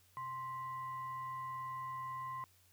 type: tone with frequency modulation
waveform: sine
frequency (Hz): 1046.5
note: C6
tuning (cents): 0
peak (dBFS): -40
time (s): 0.17-2.44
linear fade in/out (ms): 0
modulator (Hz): 918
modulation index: 0.39
effects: added 91 Hz sine -70 dBFS peak until 2.72 s + white hiss -69 dBFS RMS until 2.72 s